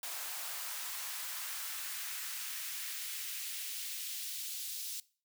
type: noise with high-pass filter sweep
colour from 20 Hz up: white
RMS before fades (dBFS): -41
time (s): 0.03-5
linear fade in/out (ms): 2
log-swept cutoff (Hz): 710 to 4000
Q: 1.1
effects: noise-tail reverb RT60 0.4 s tail -21 dB re dry